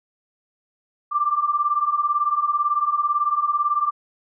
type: beating tone pair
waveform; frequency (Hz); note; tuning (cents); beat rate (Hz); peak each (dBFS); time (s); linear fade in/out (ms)
sine; 1167 / 1185; D6 / D6; -11 / +15; 18; -23 / -20; 1.11-3.91; 20
effects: none